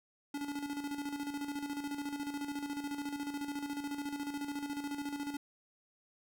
square tone with tremolo, 286.2 Hz, D4, 45 cents flat, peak -36 dBFS, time 0.34-5.37 s, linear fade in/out 5 ms, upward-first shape square, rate 14 Hz, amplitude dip 55%, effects none

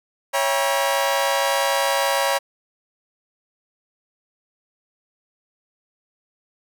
sawtooth chord, C# diminished seventh, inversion none, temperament just, 554.4 / 665.2 / 798.3 / 957.9 Hz, C#5 / E5 / G5 / Bb5, 0 / +16 / +31 / +47 cents, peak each -18 / -24 / -22 / -20 dBFS, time 0.33-2.39 s, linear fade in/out 20 ms, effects none

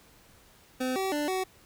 25% pulse tone with pitch steps, 256.3 / 382.6 / 295.1 / 375 Hz, C4 / G4 / D4 / F#4, -36 / -42 / +8 / +23 cents, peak -24 dBFS, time 0.8-1.44 s, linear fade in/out 10 ms, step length 160 ms, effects pink hiss -58 dBFS RMS until 1.65 s

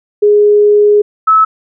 sine tone pair in turn, 415.3 / 1299.6 Hz, G#4 / E6, 0 / -25 cents, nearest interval octave + minor sixth, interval 1975 cents, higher second, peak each -4 dBFS, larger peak neither, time 0.22-1.02 / 1.27-1.45 s, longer first, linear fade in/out 10 ms, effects none

